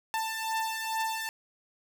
sawtooth beating tone pair, 888 / 890.3 Hz, A5 / A5, +16 / +20 cents, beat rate 2.3 Hz, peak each -28 / -31 dBFS, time 0.14-1.29 s, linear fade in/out 0 ms, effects none

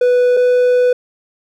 triangle tone pair in turn, 494 / 496 Hz, B4 / B4, 0 / +7 cents, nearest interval unison, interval 7 cents, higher second, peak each -7 dBFS, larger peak neither, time 0.01-0.37 / 0.37-0.93 s, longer second, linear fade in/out 5 ms, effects none

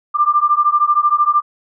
sine beating tone pair, 1184 / 1197 Hz, D6 / D6, +14 / +33 cents, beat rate 13 Hz, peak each -14 dBFS, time 0.14-1.42 s, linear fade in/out 20 ms, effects none

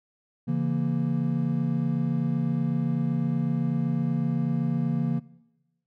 triangle chord, A# diminished, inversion first, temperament just, 139.85 / 167.82 / 233.1 Hz, C#3 / E3 / A#3, +16 / +31 / 0 cents, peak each -26 dBFS, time 0.47-5.2 s, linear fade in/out 20 ms, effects noise-tail reverb RT60 1.0 s tail -20 dB re dry

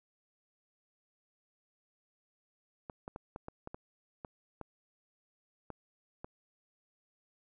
clicks, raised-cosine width 1 ms, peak -28 dBFS, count 11, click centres 2.898 / 3.079 / 3.161 / 3.361 / 3.484 / 3.674 / 3.745 / 4.248 / 4.613 / 5.703 / 6.245 s, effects none

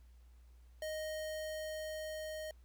square tone with level ramp, 622.3 Hz, D#5, in tune, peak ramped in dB -39 to -42 dBFS, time 0.82-2.51 s, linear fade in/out 2 ms, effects added 60 Hz sine -57 dBFS peak until 2.64 s + pink hiss -75 dBFS RMS until 2.64 s

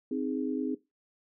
sine chord, Ab major, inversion first, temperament equal, 261.6 / 311.1 / 415.3 Hz, C4 / Eb4 / Ab4, 0 / 0 / 0 cents, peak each -31 / -34 / -36 dBFS, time 0.11-0.75 s, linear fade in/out 5 ms, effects noise-tail reverb RT60 0.2 s tail -18 dB re dry

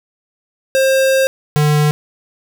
square tone pair in turn, 532 / 149.63 Hz, C5 / D3, +29 / +33 cents, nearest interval octave + minor seventh, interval 2196 cents, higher first, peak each -11 dBFS, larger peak neither, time 0.75-1.27 / 1.56-1.91 s, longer first, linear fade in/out 0 ms, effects none

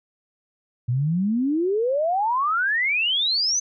sine exponential sweep, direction up, 116.4 to 6272 Hz, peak -19 dBFS, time 0.88-3.6 s, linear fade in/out 10 ms, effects none

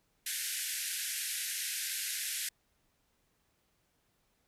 white band-pass noise, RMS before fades -37 dBFS, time 0.26-2.49 s, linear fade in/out 5 ms, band 1500 to 13000 Hz, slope 96 dB/octave, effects pink hiss -75 dBFS RMS until 4.47 s

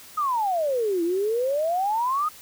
sine exponential two-way sweep, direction down then up, 1271 to 329.6 to 1271 Hz, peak -21 dBFS, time 0.17-2.29 s, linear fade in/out 10 ms, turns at 1.03 s, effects white hiss -46 dBFS RMS until 2.41 s

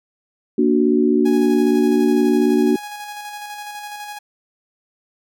sine chord, Bb augmented, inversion none, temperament equal with one note detuned, 235 / 293.7 / 370 Hz, Bb3 / D4 / F#4, +14 / 0 / 0 cents, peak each -17 dBFS, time 0.58-2.76 s, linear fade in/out 5 ms
sawtooth tone with tremolo, 830.6 Hz, G#5, in tune, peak -25 dBFS, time 1.25-4.19 s, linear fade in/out 10 ms, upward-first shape square, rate 12 Hz, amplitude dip 30%
effects none

